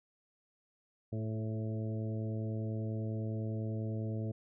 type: harmonic tone with a mistuned harmonic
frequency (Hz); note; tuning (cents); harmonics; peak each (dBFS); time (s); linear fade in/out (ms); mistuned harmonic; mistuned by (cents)
110; A2; 0; 1 / 2 / 3 / 4 / 5 / 6; -35 / -41 / -45 / -47 / -49 / -51; 1.12-4.32; 10; 4; -22
effects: none